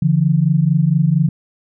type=tone pair together; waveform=sine; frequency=144.66 / 169 Hz; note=D3 / E3; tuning=-26 / +43 cents; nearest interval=minor third; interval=269 cents; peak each=-14 dBFS; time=0.02-1.29 s; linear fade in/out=5 ms; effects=none